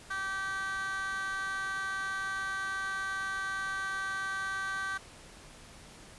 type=tone with high-pass filter; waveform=15% pulse; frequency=386.9 Hz; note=G4; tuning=23 cents flat; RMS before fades=-35 dBFS; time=0.1-4.98 s; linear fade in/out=10 ms; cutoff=1400 Hz; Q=6.8; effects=pink hiss -52 dBFS RMS until 6.18 s + resampled to 24000 Hz